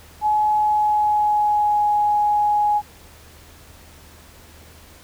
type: tone with pitch glide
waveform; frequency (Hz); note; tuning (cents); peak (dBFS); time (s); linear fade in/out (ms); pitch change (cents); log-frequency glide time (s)
sine; 848 to 833.9; G#5 to G#5; +36 to +7; -15; 0.21-2.82; 50; -29; 0.52-1.84
effects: added 78 Hz sine -48 dBFS peak until 5.03 s + pink hiss -47 dBFS RMS until 5.03 s